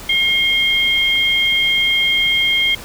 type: tone pair together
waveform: sine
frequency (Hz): 2144 / 3200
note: C7 / G7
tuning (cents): +42 / +35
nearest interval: perfect fifth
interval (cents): 693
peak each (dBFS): -16 / -15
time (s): 0.09-2.75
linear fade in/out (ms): 5
effects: pink hiss -34 dBFS RMS until 2.84 s